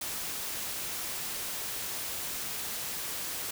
white noise, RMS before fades -36 dBFS, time 0.01-3.51 s, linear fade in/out 5 ms, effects none

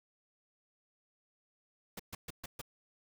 pink noise bursts, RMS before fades -43 dBFS, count 5, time 1.97-2.615 s, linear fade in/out 5 ms, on 25 ms, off 130 ms, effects none

